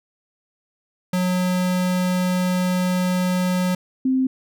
square / sine tone pair in turn, 182 / 260.9 Hz, F#3 / C4, -28 / -5 cents, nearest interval tritone, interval 623 cents, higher second, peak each -19 / -16 dBFS, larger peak second, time 1.13-3.75 / 4.05-4.27 s, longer first, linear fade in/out 5 ms, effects none

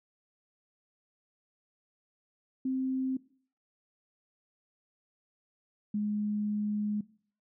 sine tone pair in turn, 261.6 / 209 Hz, C4 / G#3, 0 / +11 cents, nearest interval major third, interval 389 cents, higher first, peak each -28 dBFS, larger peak neither, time 2.65-3.17 / 5.94-7.01 s, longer second, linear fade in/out 5 ms, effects noise-tail reverb RT60 0.5 s tail -20 dB re dry

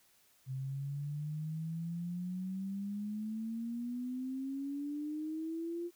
sine exponential sweep, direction up, 130 to 349.2 Hz, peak -36 dBFS, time 0.46-5.91 s, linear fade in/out 50 ms, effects white hiss -68 dBFS RMS until 5.95 s

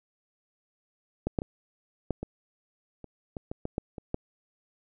clicks, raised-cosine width 2 ms, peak -14 / -13 / -21 / -14 / -21 / -29 / -22 / -21 / -19 / -15 / -25 / -15 dBFS, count 12, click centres 1.27 / 1.388 / 1.419 / 2.107 / 2.23 / 3.043 / 3.368 / 3.515 / 3.654 / 3.781 / 3.982 / 4.144 s, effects none

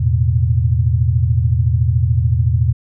sine chord, E suspended fourth, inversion none, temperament just, 82.41 / 109.88 / 123.61 Hz, E2 / A2 / B2, 0 / -2 / +2 cents, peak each -16 dBFS, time 0-2.73 s, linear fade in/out 10 ms, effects none

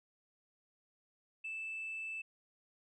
sine tone, 2637 Hz, E7, in tune, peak -38 dBFS, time 1.44-2.22 s, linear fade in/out 10 ms, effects tanh soft clip ceiling -36 dBFS

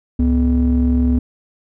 triangle ring-modulated tone, 89 Hz, F2, 33 cents sharp, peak -7 dBFS, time 0.19-1.19 s, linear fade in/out 5 ms, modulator 158 Hz, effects none

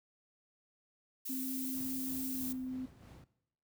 violet noise, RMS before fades -41 dBFS, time 1.25-2.53 s, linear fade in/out 10 ms
sine tone with pitch glide, 261.7 to 257.1 Hz, C4 to C4, 0 to -30 cents, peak -37 dBFS, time 1.29-2.86 s, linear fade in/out 10 ms, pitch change -30 cents, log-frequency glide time 2.33-2.45 s
brown noise with tremolo, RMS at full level -49 dBFS, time 1.74-3.24 s, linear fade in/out 2 ms, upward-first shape sine, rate 3.1 Hz, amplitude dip 55%
effects noise-tail reverb RT60 0.8 s tail -18 dB re dry + high-pass 80 Hz 12 dB/octave

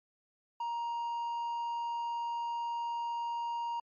triangle tone, 939 Hz, A#5, 12 cents sharp, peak -31 dBFS, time 0.6-3.8 s, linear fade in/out 5 ms, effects MP3 32 kbps

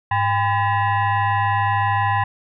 sine tone with frequency modulation, 103.83 Hz, G#2, in tune, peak -16 dBFS, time 0.11-2.24 s, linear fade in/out 5 ms, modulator 907 Hz, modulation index 1.6, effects none

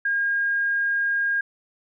sine tone, 1620 Hz, G#6, 43 cents flat, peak -20 dBFS, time 0.05-1.41 s, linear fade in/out 5 ms, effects none

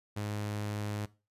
sawtooth tone, 104.3 Hz, G#2, 8 cents sharp, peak -30 dBFS, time 0.16-1.06 s, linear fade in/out 10 ms, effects noise-tail reverb RT60 0.3 s tail -19 dB re dry + resampled to 32000 Hz

